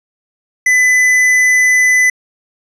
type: tone with tanh clipping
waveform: triangle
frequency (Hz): 2004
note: B6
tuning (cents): +25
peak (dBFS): -9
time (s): 0.66-2.1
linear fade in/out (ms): 5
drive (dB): 14
effects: resampled to 32000 Hz